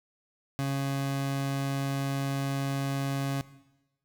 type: tone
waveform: 30% pulse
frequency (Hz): 137.7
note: C#3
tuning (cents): -11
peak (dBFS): -25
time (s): 0.59-3.41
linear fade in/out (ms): 0
effects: noise-tail reverb RT60 1.0 s tail -17 dB re dry